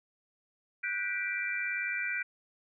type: chord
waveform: sine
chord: G major seventh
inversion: third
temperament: just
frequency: 1470 / 1568 / 1960 / 2352 Hz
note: F#6 / G6 / B6 / D7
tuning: -12 / 0 / -14 / +2 cents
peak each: -37 / -39 / -37 / -34 dBFS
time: 0.83-2.23 s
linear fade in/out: 10 ms
effects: none